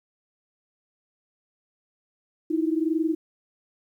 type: tone pair together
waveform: sine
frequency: 315.2 / 336.7 Hz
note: D#4 / E4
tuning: +23 / +37 cents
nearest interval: minor second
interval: 114 cents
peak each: -23 / -26 dBFS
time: 2.5-3.15 s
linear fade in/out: 10 ms
effects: 10-bit